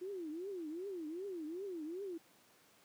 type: tone with vibrato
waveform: sine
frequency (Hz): 349.2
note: F4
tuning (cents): 0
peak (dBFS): -40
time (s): 0.01-2.18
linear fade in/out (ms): 10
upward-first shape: triangle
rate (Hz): 2.6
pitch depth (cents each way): 290
effects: pink hiss -66 dBFS RMS until 2.84 s + high-pass 200 Hz 12 dB/octave